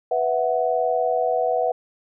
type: chord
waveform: sine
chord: B suspended fourth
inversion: none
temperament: equal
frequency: 493.9 / 659.3 / 740 Hz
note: B4 / E5 / F#5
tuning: 0 / 0 / 0 cents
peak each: -23 dBFS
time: 0.11-1.72 s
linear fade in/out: 5 ms
effects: none